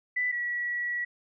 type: tone pair in turn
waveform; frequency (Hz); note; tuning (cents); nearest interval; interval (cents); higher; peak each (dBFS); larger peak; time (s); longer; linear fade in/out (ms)
sine; 1987 / 1933.8; B6 / B6; +10 / -37; unison; 47; first; -25 / -28; first; 0.16-0.32 / 0.32-1.05; second; 10
effects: none